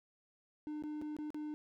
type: tone with dropouts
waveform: triangle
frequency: 301.8 Hz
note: D4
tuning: 47 cents sharp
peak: -37 dBFS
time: 0.67-1.54 s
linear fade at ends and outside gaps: 0 ms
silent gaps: 0.824-0.837 / 1.015-1.021 / 1.166-1.187 / 1.304-1.345 s
effects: none